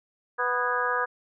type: harmonic tone with a mistuned harmonic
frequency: 246.9 Hz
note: B3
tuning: in tune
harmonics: 2 / 3 / 4 / 5 / 6 / 7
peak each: -31 / -36 / -30 / -29 / -33 / -29 dBFS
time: 0.38-1.06 s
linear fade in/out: 20 ms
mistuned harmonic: 7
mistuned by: -81 cents
effects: none